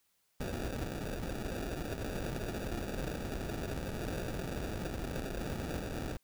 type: noise with sample-and-hold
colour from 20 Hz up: pink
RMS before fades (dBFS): -38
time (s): 0.4-6.17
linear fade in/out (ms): 5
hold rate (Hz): 1050
effects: white hiss -75 dBFS RMS until 6.23 s